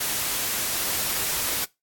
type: noise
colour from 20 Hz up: white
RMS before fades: -26 dBFS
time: 0-1.65 s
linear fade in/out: 10 ms
effects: noise-tail reverb RT60 0.2 s tail -20 dB re dry + AAC 64 kbps